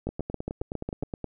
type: two click trains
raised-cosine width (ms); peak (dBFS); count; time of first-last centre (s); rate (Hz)
2; -19 / -17; 12 / 8; 0.09-1.243 / 0.07-1.026; 9.54 / 7.32
effects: none